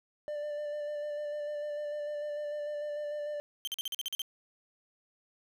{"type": "tone with vibrato", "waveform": "triangle", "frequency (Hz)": 592, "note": "D5", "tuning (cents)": 14, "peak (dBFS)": -32, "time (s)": [0.28, 3.4], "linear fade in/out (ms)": 0, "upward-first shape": "square", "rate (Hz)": 6.7, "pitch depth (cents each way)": 15}
{"type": "tone bursts", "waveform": "40% pulse", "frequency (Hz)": 3136, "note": "G7", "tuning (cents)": 0, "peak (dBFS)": -32, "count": 9, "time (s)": [3.65, 4.218], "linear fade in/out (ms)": 0, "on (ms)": 24, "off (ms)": 44}
{"effects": []}